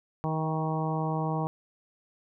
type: harmonic tone with a mistuned harmonic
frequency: 157.8 Hz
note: D#3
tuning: 25 cents sharp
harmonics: 1 / 2 / 3 / 4 / 5 / 6 / 7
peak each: -29 / -36 / -37 / -38 / -35 / -37 / -39 dBFS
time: 0.24-1.47 s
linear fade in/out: 0 ms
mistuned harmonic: 4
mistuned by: +18 cents
effects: none